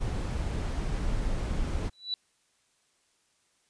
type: noise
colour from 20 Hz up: brown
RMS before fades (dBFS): -30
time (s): 0-1.9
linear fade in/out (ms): 20
type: tone with exponential growth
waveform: sine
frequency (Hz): 3951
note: B7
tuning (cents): 0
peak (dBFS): -25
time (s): 1.93-2.14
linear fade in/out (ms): 1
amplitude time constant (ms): 45
effects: white hiss -70 dBFS RMS until 3.69 s + resampled to 22050 Hz